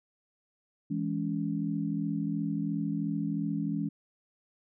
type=chord; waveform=sine; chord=C# minor; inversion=first; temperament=equal with one note detuned; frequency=164.81 / 207.7 / 281.4 Hz; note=E3 / G#3 / C#4; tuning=0 / 0 / +26 cents; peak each=-33 dBFS; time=0.9-3.89 s; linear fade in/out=10 ms; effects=none